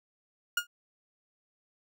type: tone with exponential decay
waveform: 30% pulse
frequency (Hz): 1425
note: F6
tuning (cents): +34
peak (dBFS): -20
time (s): 0.57-0.67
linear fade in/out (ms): 5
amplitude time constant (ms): 20
effects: none